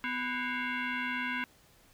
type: tone with frequency modulation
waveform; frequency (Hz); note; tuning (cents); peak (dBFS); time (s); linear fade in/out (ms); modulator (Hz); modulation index
sine; 250; B3; +21; -31; 0.04-1.44; 0; 621; 3.9
effects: pink hiss -62 dBFS RMS until 1.93 s